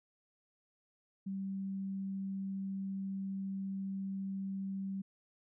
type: tone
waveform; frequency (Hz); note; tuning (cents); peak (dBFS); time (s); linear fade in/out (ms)
sine; 193.9; G3; -19; -36; 1.26-5.02; 10
effects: none